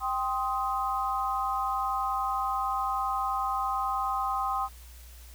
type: chord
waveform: sine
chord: C minor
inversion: second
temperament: just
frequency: 784.9 / 1046.5 / 1255.8 Hz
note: G5 / C6 / Eb6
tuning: +2 / 0 / +16 cents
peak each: -31 dBFS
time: 0-4.69 s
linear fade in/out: 50 ms
effects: added 60 Hz sine -46 dBFS peak until 5.34 s + white hiss -54 dBFS RMS until 5.34 s